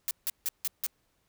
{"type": "noise bursts", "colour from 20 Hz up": "blue", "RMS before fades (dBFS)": -30, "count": 5, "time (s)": [0.08, 0.865], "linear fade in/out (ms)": 0, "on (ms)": 29, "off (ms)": 160, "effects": ["pink hiss -73 dBFS RMS until 1.28 s"]}